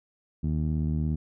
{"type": "tone with low-pass filter", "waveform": "15% pulse", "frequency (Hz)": 77.4, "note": "D#2", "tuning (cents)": -9, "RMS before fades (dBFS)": -27, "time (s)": [0.43, 1.16], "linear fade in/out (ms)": 10, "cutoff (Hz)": 200, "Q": 1.1, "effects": []}